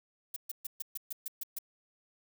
violet noise bursts, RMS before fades -37 dBFS, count 9, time 0.34-1.587 s, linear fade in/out 5 ms, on 23 ms, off 130 ms, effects none

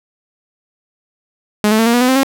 sawtooth tone with pitch steps, 210 / 217.8 / 225.9 / 234.2 / 242.9 / 251.9 / 261.2 / 270.9 Hz, G#3 / A3 / A3 / A#3 / B3 / B3 / C4 / C#4, +19 / -17 / +46 / +8 / -29 / +34 / -3 / -40 cents, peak -6 dBFS, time 1.64-2.232 s, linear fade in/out 0 ms, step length 74 ms, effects none

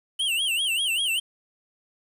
square tone with vibrato, 2960 Hz, F#7, in tune, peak -23 dBFS, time 0.19-1.2 s, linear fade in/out 10 ms, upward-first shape sine, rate 5.1 Hz, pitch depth 190 cents each way, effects resampled to 32000 Hz + 9-bit

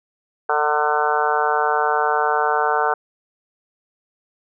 harmonic tone, 150 Hz, D3, 37 cents sharp, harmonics 3 / 4 / 5 / 6 / 7 / 8 / 9 / 10, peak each -24 / -28 / -22 / -23 / -27 / -26 / -25 / -25 dBFS, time 0.49-2.94 s, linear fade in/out 5 ms, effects none

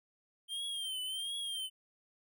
square tone with vibrato, 3162 Hz, G7, 14 cents sharp, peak -37 dBFS, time 0.48-1.7 s, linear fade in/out 50 ms, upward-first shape triangle, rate 1.4 Hz, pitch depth 99 cents each way, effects none

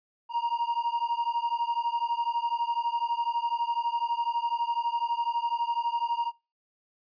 triangle beating tone pair, 935 / 947 Hz, A#5 / A#5, +5 / +27 cents, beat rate 12 Hz, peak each -27 dBFS, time 0.29-6.32 s, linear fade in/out 50 ms, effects noise-tail reverb RT60 0.3 s tail -24 dB re dry + resampled to 11025 Hz

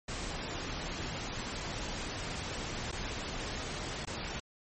pink noise with dropouts, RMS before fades -38 dBFS, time 0.08-4.4 s, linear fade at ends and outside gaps 5 ms, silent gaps 2.916-2.925 / 4.052-4.071 s, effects MP3 32 kbps

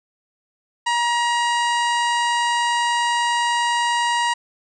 harmonic tone with a mistuned harmonic, 950 Hz, A#5, 33 cents sharp, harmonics 1 / 2 / 3 / 4 / 5 / 6 / 7 / 8 / 9, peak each -19 / -24 / -27 / -34 / -35 / -39 / -39 / -36 / -37 dBFS, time 0.86-4.34 s, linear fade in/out 10 ms, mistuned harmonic 4, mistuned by +33 cents, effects none

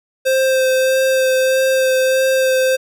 square tone with vibrato, 523.3 Hz, C5, in tune, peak -13 dBFS, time 0.25-2.77 s, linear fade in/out 20 ms, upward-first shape sine, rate 1.6 Hz, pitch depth 13 cents each way, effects none

